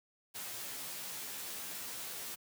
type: noise with comb filter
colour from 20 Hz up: white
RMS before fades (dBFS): -43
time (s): 0.34-2.36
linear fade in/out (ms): 20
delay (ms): 13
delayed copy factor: -0.9
effects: high-pass 100 Hz 12 dB/octave